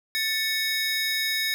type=tone cluster; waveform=square; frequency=1770 / 2214 / 3773 / 5090 Hz; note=A6 / C#7 / A#7 / D#8; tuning=+10 / -3 / +20 / +39 cents; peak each=-30 / -30 / -29 / -34 dBFS; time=0.15-1.54 s; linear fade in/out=0 ms; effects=none